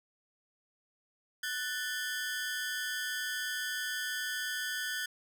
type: ring-modulated tone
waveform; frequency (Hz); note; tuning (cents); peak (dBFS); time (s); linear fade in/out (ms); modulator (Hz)
sawtooth; 1627; G#6; -36; -27; 1.43-5.06; 5; 140
effects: none